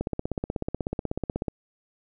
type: click train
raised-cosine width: 2 ms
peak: -14 dBFS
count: 25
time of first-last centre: 0.01-1.482 s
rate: 16.3 Hz
effects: none